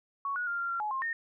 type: tone with pitch steps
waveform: sine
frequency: 1114 / 1456 / 1397 / 1386 / 1375 / 846 / 1062 / 1836 Hz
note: C#6 / F#6 / F6 / F6 / F6 / G#5 / C6 / A#6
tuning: +8 / -28 / 0 / -14 / -27 / +32 / +25 / -27 cents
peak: -30 dBFS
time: 0.25-1.13 s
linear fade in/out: 2 ms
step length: 110 ms
effects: none